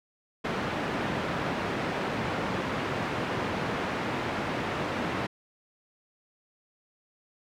pink band-pass noise, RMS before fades -31 dBFS, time 0.44-5.27 s, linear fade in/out 10 ms, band 140 to 2200 Hz, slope 12 dB/octave, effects none

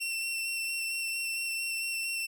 sawtooth tone with vibrato, 2706 Hz, E7, 45 cents sharp, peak -28 dBFS, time 0-2.27 s, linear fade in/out 20 ms, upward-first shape square, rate 4.4 Hz, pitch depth 11 cents each way, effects none

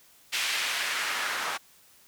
white noise with band-pass filter sweep, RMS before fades -30 dBFS, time 0.32-1.58 s, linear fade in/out 20 ms, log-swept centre 2700 to 1200 Hz, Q 1.2, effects white hiss -58 dBFS RMS until 2.07 s

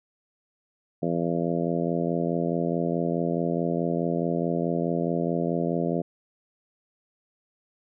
harmonic tone, 84.7 Hz, E2, 48 cents sharp, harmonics 2 / 3 / 4 / 5 / 6 / 7 / 8, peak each -28 / -30 / -31 / -32 / -33 / -33 / -34 dBFS, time 1.02-6.02 s, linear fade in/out 10 ms, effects none

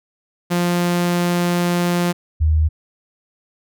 sawtooth / sine tone pair in turn, 175.1 / 78 Hz, F3 / D#2, +5 / +5 cents, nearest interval octave + major second, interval 1400 cents, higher first, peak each -12 dBFS, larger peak neither, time 0.5-2.13 / 2.4-2.69 s, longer first, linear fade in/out 20 ms, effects none

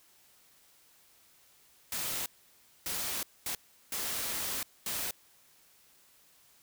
white noise bursts at uneven times, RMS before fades -35 dBFS, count 5, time 1.92-2.26 / 2.86-3.23 / 3.46-3.55 / 3.92-4.63 / 4.86-5.11 s, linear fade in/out 2 ms, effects white hiss -63 dBFS RMS until 6.62 s

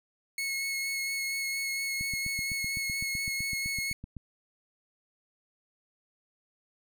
sawtooth tone with vibrato, 2185 Hz, C#7, 26 cents flat, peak -27 dBFS, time 0.38-3.93 s, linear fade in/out 2 ms, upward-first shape sine, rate 4.3 Hz, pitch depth 13 cents each way
click train, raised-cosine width 5 ms, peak -28 dBFS, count 18, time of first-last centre 2.01-4.167 s, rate 7.88 Hz
effects none

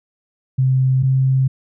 sine tone pair in turn, 130.81 / 132.25 Hz, C3 / C3, 0 / +19 cents, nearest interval unison, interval 19 cents, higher second, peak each -12 dBFS, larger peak neither, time 0.58-1.03 / 1.03-1.48 s, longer neither, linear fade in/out 10 ms, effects none

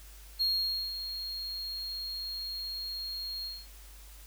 triangle tone with ADSR envelope, 4261 Hz, C8, 31 cents sharp, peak -24 dBFS, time 0.39-3.67 s, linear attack 22 ms, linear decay 500 ms, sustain -10 dB, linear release 220 ms, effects added 50 Hz sine -49 dBFS peak until 4.26 s + white hiss -55 dBFS RMS until 4.26 s

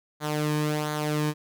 sawtooth tone with flanger, 151 Hz, D3, 48 cents sharp, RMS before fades -27 dBFS, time 0.2-1.34 s, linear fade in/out 50 ms, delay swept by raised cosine 0.37 to 1.47 ms, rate 1.4 Hz, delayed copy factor -0.6, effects none

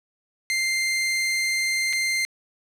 sawtooth tone with dropouts, 2093 Hz, C7, in tune, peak -18 dBFS, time 0.5-2.25 s, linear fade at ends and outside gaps 0 ms, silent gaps 1.928-1.932 s, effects low-pass 10000 Hz 12 dB/octave + 8-bit

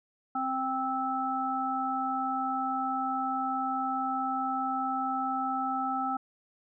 harmonic tone, 262.3 Hz, C4, 4 cents sharp, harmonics 1 / 3 / 5, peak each -35 / -31 / -32 dBFS, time 0.35-6.17 s, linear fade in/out 5 ms, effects none

